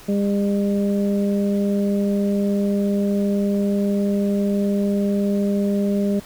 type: harmonic tone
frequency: 201.4 Hz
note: G3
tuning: 47 cents sharp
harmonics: 1 / 2 / 3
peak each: -18 / -25 / -28 dBFS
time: 0.08-6.2 s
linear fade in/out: 10 ms
effects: pink hiss -43 dBFS RMS until 6.25 s